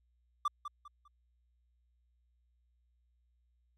triangle tone with echo, 1174.7 Hz, D6, in tune, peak -26 dBFS, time 0.45-0.48 s, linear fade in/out 5 ms, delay 200 ms, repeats 3, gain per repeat -10 dB, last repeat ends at 1.08 s, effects added 60 Hz sine -70 dBFS peak until 3.77 s

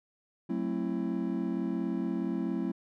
triangle chord, F# half-diminished seventh, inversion none, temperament just, 185 / 222 / 266.4 / 333 Hz, F#3 / A3 / C4 / E4, 0 / +16 / +31 / +18 cents, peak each -33 dBFS, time 0.49-2.72 s, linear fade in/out 10 ms, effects none

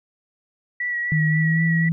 sine tone with vibrato, 1936 Hz, B6, 35 cents flat, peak -22 dBFS, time 0.8-1.89 s, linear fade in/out 5 ms, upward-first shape sine, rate 3.9 Hz, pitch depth 24 cents each way
sine tone with pitch glide, 155.56 to 164.81 Hz, D#3 to E3, 0 to 0 cents, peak -17 dBFS, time 1.12-1.92 s, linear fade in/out 0 ms, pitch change +100 cents, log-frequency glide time 1.31-1.64 s
effects none

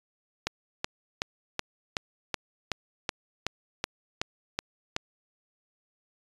click train, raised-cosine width 0.2 ms, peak -10 dBFS, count 13, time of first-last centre 0.47-4.964 s, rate 2.67 Hz, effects resampled to 24000 Hz

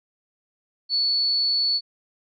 sine tone, 4435 Hz, C#8, in tune, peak -19 dBFS, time 0.89-1.81 s, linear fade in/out 50 ms, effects none

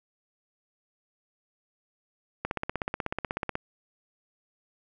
click train, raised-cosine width 0.5 ms, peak -14 dBFS, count 19, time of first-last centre 2.45-3.554 s, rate 16.3 Hz, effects none

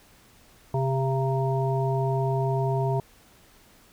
harmonic tone with a mistuned harmonic, 132.9 Hz, C3, 27 cents sharp, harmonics 1 / 3 / 5 / 7, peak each -24 / -29 / -31 / -32 dBFS, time 0.74-3 s, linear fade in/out 2 ms, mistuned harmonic 5, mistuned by +32 cents, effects pink hiss -56 dBFS RMS until 3.92 s

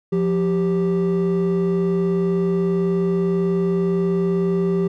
triangle tone pair together, 175.53 / 392 Hz, F3 / G4, +9 / 0 cents, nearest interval octave + major second, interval 1391 cents, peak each -17 dBFS, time 0.12-4.88 s, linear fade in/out 10 ms, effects tanh soft clip ceiling -9 dBFS

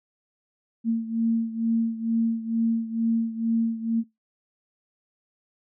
sine beating tone pair, 227.2 / 229.4 Hz, A#3 / A#3, -44 / -28 cents, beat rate 2.2 Hz, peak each -23 / -27 dBFS, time 0.84-4.04 s, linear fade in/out 50 ms, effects noise-tail reverb RT60 0.2 s tail -24 dB re dry

